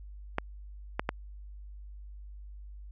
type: clicks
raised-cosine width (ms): 0.5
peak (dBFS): -13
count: 3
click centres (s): 0.384 / 0.995 / 1.091
effects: added 50 Hz sine -43 dBFS peak until 2.91 s